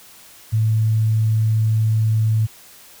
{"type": "tone", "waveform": "sine", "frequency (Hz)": 110, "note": "A2", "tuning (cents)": 0, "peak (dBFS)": -14, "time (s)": [0.52, 2.47], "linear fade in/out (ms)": 20, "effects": ["white hiss -45 dBFS RMS until 3 s"]}